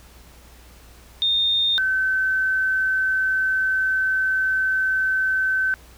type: tone pair in turn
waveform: sine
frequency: 3653 / 1532.7 Hz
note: A#7 / G6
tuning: -36 / -39 cents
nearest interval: octave + minor third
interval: 1503 cents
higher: first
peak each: -17 / -18 dBFS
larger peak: first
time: 1.22-1.78 / 1.78-5.74 s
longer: second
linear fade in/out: 0 ms
effects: added 60 Hz sine -47 dBFS peak until 5.97 s + pink hiss -50 dBFS RMS until 5.97 s